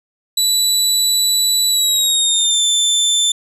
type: tone with pitch glide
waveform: 25% pulse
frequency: 3951 to 3540 Hz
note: B7 to A7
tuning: 0 to +10 cents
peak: -8 dBFS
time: 0.37-3.32 s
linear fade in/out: 5 ms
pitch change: -190 cents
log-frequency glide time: 1.69-2.63 s
effects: none